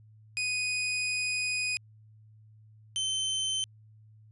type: tone pair in turn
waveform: sawtooth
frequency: 2488 / 3085 Hz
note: D#7 / G7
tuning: -1 / -28 cents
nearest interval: major third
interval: 373 cents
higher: second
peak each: -25 dBFS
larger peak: neither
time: 0.37-1.77 / 2.96-3.64 s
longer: first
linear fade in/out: 0 ms
effects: added 108 Hz sine -53 dBFS peak until 4.31 s + resampled to 24000 Hz